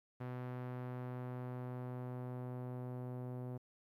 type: tone with low-pass filter sweep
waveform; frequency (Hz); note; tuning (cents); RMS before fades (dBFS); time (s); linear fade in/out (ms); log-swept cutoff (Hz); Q
sawtooth; 125.2; B2; +24; -44; 0.2-3.58; 10; 1700 to 680; 0.83
effects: 13-bit